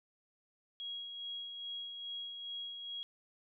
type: tone with tremolo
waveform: sine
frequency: 3300 Hz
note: G#7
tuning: 12 cents flat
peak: -39 dBFS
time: 0.8-3.03 s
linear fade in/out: 0 ms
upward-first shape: sine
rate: 2.4 Hz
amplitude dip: 40%
effects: none